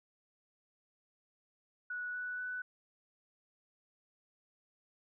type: tone with pitch steps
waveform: sine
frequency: 1470 / 1481.1 / 1492.2 Hz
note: F#6 / F#6 / F#6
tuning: -12 / +1 / +14 cents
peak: -37 dBFS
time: 1.9-2.62 s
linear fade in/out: 5 ms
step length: 240 ms
effects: none